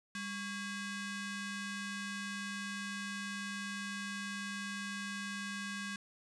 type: ring-modulated tone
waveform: sawtooth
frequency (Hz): 913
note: A#5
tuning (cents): -36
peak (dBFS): -32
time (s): 0.15-5.96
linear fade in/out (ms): 2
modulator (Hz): 713
effects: resampled to 22050 Hz